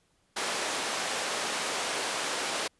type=band-pass noise; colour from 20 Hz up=pink; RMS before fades=-32 dBFS; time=0.36-2.68 s; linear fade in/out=10 ms; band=470 to 9300 Hz; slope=12 dB/octave; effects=pink hiss -70 dBFS RMS until 2.79 s + resampled to 24000 Hz